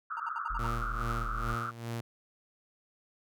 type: band-pass noise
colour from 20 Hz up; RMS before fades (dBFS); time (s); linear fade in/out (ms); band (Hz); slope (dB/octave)
pink; -37; 0.1-1.71; 2; 1200 to 1400; 96
type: tone bursts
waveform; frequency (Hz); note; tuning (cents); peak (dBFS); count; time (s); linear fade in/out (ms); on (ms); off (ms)
triangle; 929; A#5; -6; -35; 6; 0.17-0.667; 2; 27; 67
type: tone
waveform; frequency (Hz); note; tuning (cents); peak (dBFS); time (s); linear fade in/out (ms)
triangle; 41.2; E1; 0; -32; 0.5-1.55; 10
type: tone with tremolo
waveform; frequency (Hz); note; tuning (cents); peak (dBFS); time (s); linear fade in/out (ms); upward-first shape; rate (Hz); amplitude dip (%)
sawtooth; 116.54; A#2; 0; -30; 0.59-2.01; 5; sine; 2.4; 75
effects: none